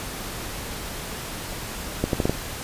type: accelerating click train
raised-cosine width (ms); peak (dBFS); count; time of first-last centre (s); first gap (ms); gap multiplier
2; -7; 5; 2.04-2.295; 92; 0.76
effects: pink hiss -33 dBFS RMS until 2.63 s + resampled to 32000 Hz